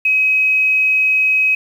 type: tone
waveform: sine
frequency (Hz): 2540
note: D#7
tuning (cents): +35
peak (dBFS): -11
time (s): 0.05-1.55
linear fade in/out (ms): 5
effects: 7-bit